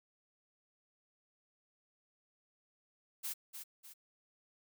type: noise with echo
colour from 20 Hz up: blue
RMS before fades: -40 dBFS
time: 3.23-3.34 s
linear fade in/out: 20 ms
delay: 300 ms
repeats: 2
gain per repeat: -7 dB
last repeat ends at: 3.94 s
effects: none